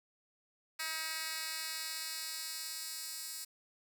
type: tone with high-pass filter sweep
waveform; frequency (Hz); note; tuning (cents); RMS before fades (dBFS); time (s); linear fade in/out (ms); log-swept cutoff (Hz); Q
10% pulse; 318.7; D#4; +42; -41; 0.79-3.45; 10; 2300 to 6400; 0.84
effects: none